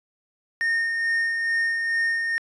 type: tone with tremolo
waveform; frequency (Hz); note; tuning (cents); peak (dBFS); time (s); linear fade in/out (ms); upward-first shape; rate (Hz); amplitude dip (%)
triangle; 1835; A#6; -28; -18; 0.61-2.38; 0; sine; 2.3; 35
effects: resampled to 24000 Hz